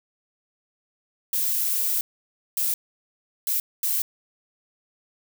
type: noise bursts at uneven times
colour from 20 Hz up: violet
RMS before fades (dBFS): -24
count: 4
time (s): 1.33-2.01 / 2.57-2.74 / 3.47-3.6 / 3.83-4.02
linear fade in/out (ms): 2
effects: none